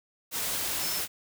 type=tone in noise; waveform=sine; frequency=5274 Hz; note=E8; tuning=in tune; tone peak=-35 dBFS; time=0.79-1.03 s; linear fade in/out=50 ms; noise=white; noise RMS=-31 dBFS; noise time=0.31-1.08 s; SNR=-7 dB; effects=none